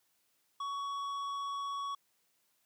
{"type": "tone with tanh clipping", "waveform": "sine", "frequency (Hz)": 1121, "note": "C#6", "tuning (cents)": 19, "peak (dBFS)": -37, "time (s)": [0.6, 1.95], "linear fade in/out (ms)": 5, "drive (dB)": 10, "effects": ["white hiss -75 dBFS RMS until 2.65 s", "high-pass 100 Hz 12 dB/octave"]}